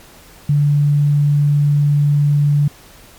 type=tone; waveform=sine; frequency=145.4 Hz; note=D3; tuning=17 cents flat; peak=-10 dBFS; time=0.49-2.68 s; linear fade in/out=5 ms; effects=pink hiss -43 dBFS RMS until 3.18 s + MP3 96 kbps